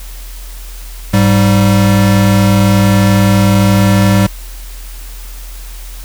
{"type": "tone pair together", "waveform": "square", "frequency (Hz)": [103.19, 194.8], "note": ["G#2", "G3"], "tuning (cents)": [-11, -11], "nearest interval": "major seventh", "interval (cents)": 1100, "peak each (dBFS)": -10, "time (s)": [1.13, 4.27], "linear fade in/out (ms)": 10, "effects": ["added 42 Hz sine -25 dBFS peak until 6.04 s", "white hiss -35 dBFS RMS until 6.04 s"]}